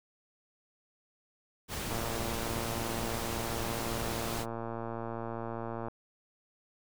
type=noise; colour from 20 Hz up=pink; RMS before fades=-37 dBFS; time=1.68-4.46 s; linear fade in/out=50 ms
type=click train; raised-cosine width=1 ms; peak=-24 dBFS; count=458; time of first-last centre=1.91-5.884 s; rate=115 Hz
effects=none